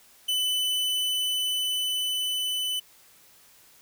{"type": "tone with level ramp", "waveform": "45% pulse", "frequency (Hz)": 3004, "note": "F#7", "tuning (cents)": 26, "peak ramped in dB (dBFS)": [-23, -26], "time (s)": [0.28, 2.8], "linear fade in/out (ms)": 10, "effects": ["white hiss -56 dBFS RMS until 3.81 s"]}